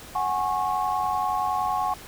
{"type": "chord", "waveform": "sine", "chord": "F# suspended second", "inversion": "none", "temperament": "equal with one note detuned", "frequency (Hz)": [740, 830.6, 1094.1], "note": ["F#5", "G#5", "C#6"], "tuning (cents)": [0, 0, -23], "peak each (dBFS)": -27, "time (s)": [0.15, 1.94], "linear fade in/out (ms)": 5, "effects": ["pink hiss -43 dBFS RMS until 2.07 s"]}